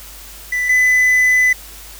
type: tone pair in turn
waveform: triangle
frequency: 1986 / 2004 Hz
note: B6 / B6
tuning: +9 / +25 cents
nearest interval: unison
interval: 16 cents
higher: second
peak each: -14 / -8 dBFS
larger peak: second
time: 0.52-0.69 / 0.69-1.53 s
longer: second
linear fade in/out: 5 ms
effects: added 50 Hz sine -39 dBFS peak until 1.99 s + white hiss -37 dBFS RMS until 1.99 s